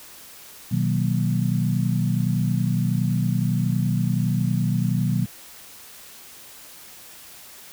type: chord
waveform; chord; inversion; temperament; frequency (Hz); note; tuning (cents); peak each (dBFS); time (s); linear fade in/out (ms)
sine; B major seventh; none; equal; 123.47 / 155.56 / 185 / 233.1; B2 / D#3 / F#3 / A#3; 0 / 0 / 0 / 0; -23 / -25 / -24 / -29; 0.71-5.26; 10
effects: white hiss -44 dBFS RMS until 7.72 s